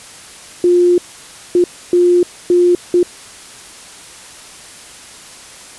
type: tone bursts at uneven times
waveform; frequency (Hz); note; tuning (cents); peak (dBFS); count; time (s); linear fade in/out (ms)
sine; 353.4; F4; +21; -7; 5; 0.64-0.98 / 1.55-1.64 / 1.93-2.23 / 2.5-2.75 / 2.94-3.03; 2
effects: white hiss -36 dBFS RMS until 5.78 s + resampled to 24000 Hz